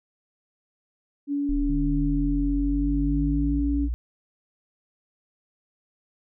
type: tone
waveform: sine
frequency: 284.9 Hz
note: C#4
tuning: 48 cents sharp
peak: -23 dBFS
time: 1.27-3.89 s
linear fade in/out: 50 ms
type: linear sweep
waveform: sine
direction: up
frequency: 34.4 to 59 Hz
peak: -24 dBFS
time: 1.49-3.94 s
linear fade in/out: 0 ms
type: tone with tremolo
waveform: sine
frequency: 150.1 Hz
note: D3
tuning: 38 cents sharp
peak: -28 dBFS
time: 1.69-3.6 s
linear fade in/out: 2 ms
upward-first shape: triangle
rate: 0.81 Hz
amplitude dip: 80%
effects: none